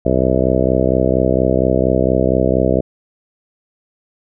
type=harmonic tone; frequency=64.3 Hz; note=C2; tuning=30 cents flat; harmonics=1 / 2 / 3 / 4 / 5 / 6 / 7 / 8 / 9 / 10; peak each=-21 / -21 / -21 / -21 / -21 / -21 / -21 / -21 / -21 / -21 dBFS; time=0.05-2.81 s; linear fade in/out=10 ms; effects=none